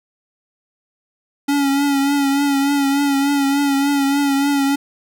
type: tone with vibrato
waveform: square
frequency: 280 Hz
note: C#4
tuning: 18 cents sharp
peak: -15 dBFS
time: 1.48-4.76 s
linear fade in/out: 10 ms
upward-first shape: triangle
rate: 3.4 Hz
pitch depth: 43 cents each way
effects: none